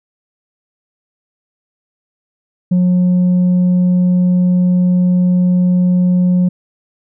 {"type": "tone", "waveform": "sine", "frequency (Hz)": 180, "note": "F#3", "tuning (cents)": -47, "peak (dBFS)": -6, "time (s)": [2.71, 6.49], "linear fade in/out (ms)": 10, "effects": ["tanh soft clip ceiling -8 dBFS"]}